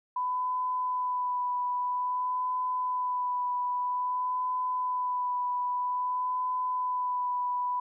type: tone with vibrato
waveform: sine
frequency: 997 Hz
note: B5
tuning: 16 cents sharp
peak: -27 dBFS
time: 0.16-7.8 s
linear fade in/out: 5 ms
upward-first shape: sine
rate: 0.51 Hz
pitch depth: 16 cents each way
effects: none